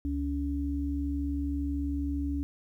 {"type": "tone pair together", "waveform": "sine", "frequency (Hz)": [70.9, 283.6], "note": ["C#2", "C#4"], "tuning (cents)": [40, 40], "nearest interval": "2 octaves", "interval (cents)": 2400, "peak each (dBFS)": [-31, -31], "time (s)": [0.05, 2.43], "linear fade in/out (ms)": 0, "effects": ["11-bit"]}